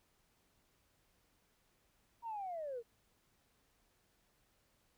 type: linear sweep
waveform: sine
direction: down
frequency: 953 to 445.7 Hz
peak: -39 dBFS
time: 2.22-2.83 s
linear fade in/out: 50 ms
effects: tanh soft clip ceiling -35 dBFS + pink hiss -75 dBFS RMS until 4.97 s